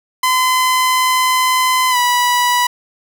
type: tone with pitch glide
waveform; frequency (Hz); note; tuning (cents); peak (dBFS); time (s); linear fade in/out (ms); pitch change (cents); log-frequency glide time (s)
sawtooth; 1022 to 979.2; C6 to B5; -41 to -15; -8; 0.23-2.67; 5; -74; 1.9-1.97
effects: none